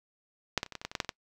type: clicks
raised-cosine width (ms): 0.2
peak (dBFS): -8 / -14 / -28 / -24 / -20 / -24 / -16 / -24 / -14 / -10 / -25 / -15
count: 12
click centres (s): 0.577 / 0.631 / 0.663 / 0.723 / 0.753 / 0.815 / 0.85 / 0.915 / 0.952 / 1.002 / 1.047 / 1.092
effects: noise-tail reverb RT60 0.1 s tail -24 dB re dry